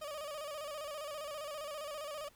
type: tone with vibrato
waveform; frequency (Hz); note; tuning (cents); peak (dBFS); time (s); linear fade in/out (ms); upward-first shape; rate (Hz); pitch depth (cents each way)
30% pulse; 595; D5; +22; -38; 0.01-2.29; 10; square; 15; 69
effects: pink hiss -65 dBFS RMS until 2.35 s